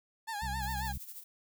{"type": "tone with vibrato", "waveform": "30% pulse", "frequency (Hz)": 858, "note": "A5", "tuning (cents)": -44, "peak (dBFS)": -33, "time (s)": [0.27, 0.93], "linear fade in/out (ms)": 20, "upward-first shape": "sine", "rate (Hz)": 7.4, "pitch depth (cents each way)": 99}
{"type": "harmonic tone", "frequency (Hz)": 65.3, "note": "C2", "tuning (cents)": -3, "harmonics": [1, 2, 3], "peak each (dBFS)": [-37, -43, -47], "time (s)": [0.42, 0.98], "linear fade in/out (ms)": 5}
{"type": "noise with tremolo", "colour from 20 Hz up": "violet", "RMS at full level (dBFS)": -44, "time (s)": [0.62, 1.24], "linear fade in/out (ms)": 10, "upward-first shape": "sine", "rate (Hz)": 13, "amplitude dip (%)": 65}
{"effects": []}